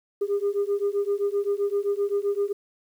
sine beating tone pair, 400.3 / 408 Hz, G4 / G#4, +36 / -31 cents, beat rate 7.7 Hz, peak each -24 dBFS, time 0.21-2.53 s, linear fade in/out 10 ms, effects tanh soft clip ceiling -18 dBFS + 9-bit

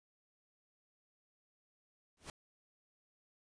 pink noise with exponential growth, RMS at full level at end -42 dBFS, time 2.17-2.3 s, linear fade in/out 2 ms, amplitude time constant 28 ms, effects resampled to 22050 Hz

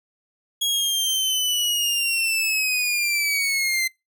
sawtooth linear sweep, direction down, 3322 to 2062 Hz, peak -17 dBFS, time 0.61-3.88 s, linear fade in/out 10 ms, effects noise-tail reverb RT60 0.2 s tail -24 dB re dry

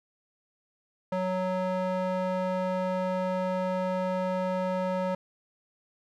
square tone with band-pass filter, 185 Hz, F#3, in tune, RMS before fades -29 dBFS, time 1.12-5.15 s, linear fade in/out 5 ms, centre 670 Hz, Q 1.3, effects none

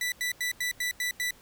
sawtooth tone bursts, 1975.5 Hz, B6, in tune, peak -24 dBFS, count 7, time 0.01-1.308 s, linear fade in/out 2 ms, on 110 ms, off 88 ms, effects pink hiss -56 dBFS RMS until 1.41 s

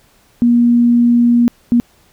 sine tone bursts at uneven times, 238.5 Hz, A#3, 40 cents sharp, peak -7 dBFS, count 2, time 0.42-1.48 / 1.72-1.8 s, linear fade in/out 0 ms, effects pink hiss -52 dBFS RMS until 2.12 s

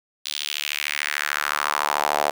sawtooth tone with high-pass filter sweep, 73.6 Hz, D2, 4 cents sharp, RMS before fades -25 dBFS, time 0.25-2.31 s, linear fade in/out 10 ms, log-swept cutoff 3800 to 670 Hz, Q 2.6, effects none

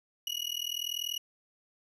35% pulse tone with amplitude modulation, 2903 Hz, F#7, 34 cents flat, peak -27 dBFS, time 0.27-1.18 s, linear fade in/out 2 ms, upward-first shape sine, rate 40.3 Hz, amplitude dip 100%, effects resampled to 32000 Hz

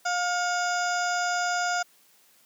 harmonic tone with a mistuned harmonic, 710 Hz, F5, 28 cents sharp, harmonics 1 / 2 / 3 / 4 / 5 / 7 / 8 / 9 / 10, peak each -27 / -28 / -41 / -43 / -43 / -37 / -45 / -40 / -38 dBFS, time 0.05-1.83 s, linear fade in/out 10 ms, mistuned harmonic 3, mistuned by +60 cents, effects white hiss -60 dBFS RMS until 2.45 s + high-pass 150 Hz 12 dB/octave

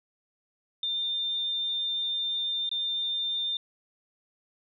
sine tone with dropouts, 3603 Hz, A7, 40 cents sharp, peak -27 dBFS, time 0.83-3.57 s, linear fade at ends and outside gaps 2 ms, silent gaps 2.692-2.714 s, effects none

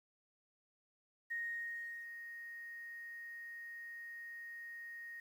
sine tone with ADSR envelope, 1864.7 Hz, A#6, in tune, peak -37 dBFS, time 1.3-5.2 s, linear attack 16 ms, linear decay 740 ms, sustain -9 dB, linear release 3 ms, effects 11-bit

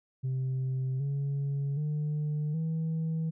sine tone with pitch steps, 130.81 / 140.2 / 150.26 / 161.05 Hz, C3 / C#3 / D3 / E3, 0 / +20 / +40 / -40 cents, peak -26 dBFS, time 0.23-3.31 s, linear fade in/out 20 ms, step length 770 ms, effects tanh soft clip ceiling -27 dBFS

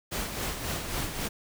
pink noise with tremolo, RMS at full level -31 dBFS, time 0.11-1.29 s, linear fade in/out 20 ms, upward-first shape sine, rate 3.7 Hz, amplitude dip 50%, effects none

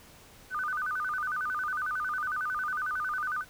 sine tone with vibrato, 1353 Hz, E6, 45 cents sharp, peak -29 dBFS, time 0.5-3.45 s, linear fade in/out 50 ms, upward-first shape square, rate 11 Hz, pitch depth 190 cents each way, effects pink hiss -54 dBFS RMS until 3.49 s

